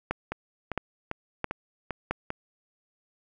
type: two click trains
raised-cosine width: 0.5 ms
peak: -12 / -16 dBFS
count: 4 / 6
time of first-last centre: 0.11-2.11 / 0.32-2.304 s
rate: 1.5 / 2.52 Hz
effects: none